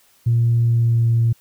sine tone with pitch glide, 117.2 to 115.79 Hz, A#2 to A#2, +10 to -11 cents, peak -12 dBFS, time 0.26-1.33 s, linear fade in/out 10 ms, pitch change -21 cents, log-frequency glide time 0.63-1.08 s, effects tanh soft clip ceiling -9 dBFS + white hiss -56 dBFS RMS until 1.4 s

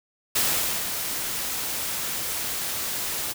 white noise with ADSR envelope, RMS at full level -22 dBFS, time 0.35-3.34 s, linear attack 10 ms, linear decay 480 ms, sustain -7 dB, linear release 28 ms, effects none

